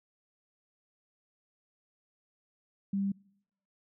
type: tone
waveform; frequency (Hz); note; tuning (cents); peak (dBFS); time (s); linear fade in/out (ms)
sine; 197.3; G3; +11; -28; 2.93-3.12; 5
effects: noise-tail reverb RT60 0.8 s tail -26 dB re dry

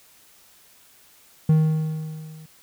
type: tone with level ramp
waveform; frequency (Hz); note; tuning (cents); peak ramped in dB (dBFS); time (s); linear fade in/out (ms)
triangle; 156.8; D#3; +14; -10 to -39; 1.49-2.46; 5
effects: white hiss -54 dBFS RMS until 2.62 s

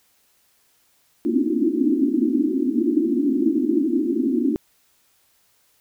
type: band-pass noise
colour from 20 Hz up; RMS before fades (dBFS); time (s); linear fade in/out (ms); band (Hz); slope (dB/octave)
white; -20; 1.25-4.56; 0; 230 to 350; 96
effects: white hiss -62 dBFS RMS until 5.8 s

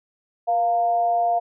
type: tone with amplitude modulation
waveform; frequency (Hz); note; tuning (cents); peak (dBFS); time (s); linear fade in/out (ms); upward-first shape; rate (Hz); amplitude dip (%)
sine; 698.5; F5; 0; -15; 0.47-1.4; 20; sine; 219; 50
effects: none

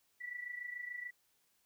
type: tone with amplitude modulation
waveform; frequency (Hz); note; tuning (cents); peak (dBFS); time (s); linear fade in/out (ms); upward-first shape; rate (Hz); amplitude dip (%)
sine; 1959; B6; -15; -38; 0.2-1.11; 20; sine; 26.9; 70
effects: white hiss -75 dBFS RMS until 1.65 s

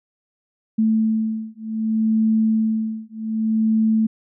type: beating tone pair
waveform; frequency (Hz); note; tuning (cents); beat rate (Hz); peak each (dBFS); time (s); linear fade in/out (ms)
sine; 220 / 220.65; A3 / A3; 0 / +5; 0.65; -20; 0.78-4.07; 10
effects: none

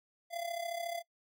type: tone with amplitude modulation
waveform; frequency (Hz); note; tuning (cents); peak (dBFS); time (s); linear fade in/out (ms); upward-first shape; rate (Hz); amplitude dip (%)
square; 683; F5; -39; -34; 0.3-1.03; 50; sine; 34; 70
effects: noise-tail reverb RT60 0.1 s tail -23 dB re dry

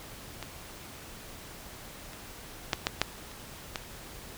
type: clicks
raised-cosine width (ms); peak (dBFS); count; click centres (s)
0.2; -20 / -27 / -8 / -8 / -6 / -30 / -14; 7; 0.427 / 2.133 / 2.732 / 2.869 / 3.016 / 3.315 / 3.758
effects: pink hiss -46 dBFS RMS until 4.37 s

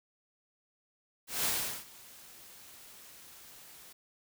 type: noise with ADSR envelope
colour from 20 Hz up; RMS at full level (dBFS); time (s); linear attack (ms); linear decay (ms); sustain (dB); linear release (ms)
white; -30; 1.27-3.93; 180; 390; -23; 8
effects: none

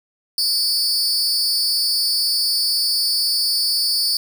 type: tone cluster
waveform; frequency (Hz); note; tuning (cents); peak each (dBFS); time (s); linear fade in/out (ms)
40% pulse; 4378 / 4664 / 5140; C#8 / D8 / E8; -22 / -13 / -45; -23 / -18 / -22; 0.38-4.17; 2
effects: 7-bit

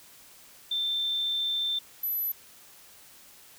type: tone pair in turn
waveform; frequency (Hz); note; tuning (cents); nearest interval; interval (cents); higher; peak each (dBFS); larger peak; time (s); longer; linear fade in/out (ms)
sine; 3563 / 11984; A7 / F#9; +21 / +21; octave + major sixth; 2100; second; -26 / -27; first; 0.71-1.79 / 2.03-2.32; first; 5
effects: white hiss -53 dBFS RMS until 3.58 s

